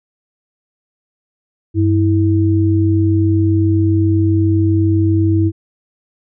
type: tone pair together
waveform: sine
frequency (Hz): 97.5 / 325.1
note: G2 / E4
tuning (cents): -9 / -24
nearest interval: octave + major sixth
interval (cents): 2085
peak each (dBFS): -12 / -14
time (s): 1.74-5.52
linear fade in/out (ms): 50
effects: none